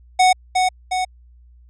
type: tone with echo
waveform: square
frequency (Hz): 740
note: F#5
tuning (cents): 0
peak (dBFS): -11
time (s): 0.19-0.33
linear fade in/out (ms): 10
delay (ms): 360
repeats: 2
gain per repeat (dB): -4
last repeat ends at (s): 1.05
effects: added 60 Hz sine -45 dBFS peak until 1.69 s + resampled to 22050 Hz